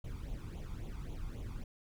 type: noise with flanger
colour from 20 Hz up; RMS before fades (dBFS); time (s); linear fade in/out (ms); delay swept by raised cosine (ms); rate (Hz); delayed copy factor
brown; -42; 0.04-1.64; 5; 0.29 to 0.89; 3.7; +0.75
effects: none